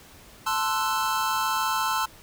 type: chord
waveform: square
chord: F# half-diminished seventh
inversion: first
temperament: equal with one note detuned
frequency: 880 / 1046.5 / 1325.4 / 1480 Hz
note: A5 / C6 / E6 / F#6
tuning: 0 / 0 / +9 / 0 cents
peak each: -29 / -29 / -29 / -35 dBFS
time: 0.46-2.06 s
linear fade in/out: 10 ms
effects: pink hiss -50 dBFS RMS until 2.22 s